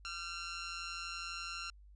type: tone with amplitude modulation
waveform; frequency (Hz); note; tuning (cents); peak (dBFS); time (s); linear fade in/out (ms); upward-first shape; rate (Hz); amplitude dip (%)
15% pulse; 1371; F6; -32; -31; 0.05-1.7; 0; sine; 172; 65
effects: added 50 Hz sine -55 dBFS peak until 1.95 s + resampled to 22050 Hz